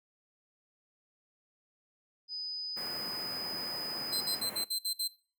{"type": "tone", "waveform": "sine", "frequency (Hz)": 4992, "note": "D#8", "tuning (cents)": 5, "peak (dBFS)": -36, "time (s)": [2.28, 4.41], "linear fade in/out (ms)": 50}
{"type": "band-stop noise", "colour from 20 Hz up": "pink", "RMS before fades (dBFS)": -42, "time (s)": [2.76, 4.65], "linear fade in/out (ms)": 20, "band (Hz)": [2400, 9600], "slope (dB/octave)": 24}
{"type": "tone bursts", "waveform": "sawtooth", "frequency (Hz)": 4101, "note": "C8", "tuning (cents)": -36, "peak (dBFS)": -28, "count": 7, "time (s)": [4.12, 5.079], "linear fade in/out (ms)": 10, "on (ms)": 89, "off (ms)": 56}
{"effects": ["noise-tail reverb RT60 0.4 s tail -20 dB re dry", "high-pass 200 Hz 12 dB/octave"]}